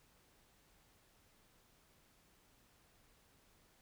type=silence; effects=pink hiss -70 dBFS RMS until 3.81 s